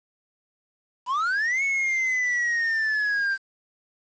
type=linear two-way sweep; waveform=triangle; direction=up then down; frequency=950 to 2217 to 1564 Hz; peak=-20 dBFS; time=1.06-3.38 s; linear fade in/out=50 ms; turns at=1.63 s; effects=resampled to 16000 Hz + 8-bit